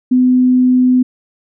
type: tone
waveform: sine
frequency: 252.7 Hz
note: B3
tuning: 40 cents sharp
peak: -7 dBFS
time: 0.11-1.03 s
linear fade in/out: 10 ms
effects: none